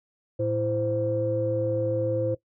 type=tone cluster; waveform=sine; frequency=111.6 / 333.7 / 519 Hz; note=A2 / E4 / C5; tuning=+25 / +21 / -14 cents; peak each=-29 / -30 / -25 dBFS; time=0.39-2.35 s; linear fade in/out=10 ms; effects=noise-tail reverb RT60 0.1 s tail -17 dB re dry + tanh soft clip ceiling -14 dBFS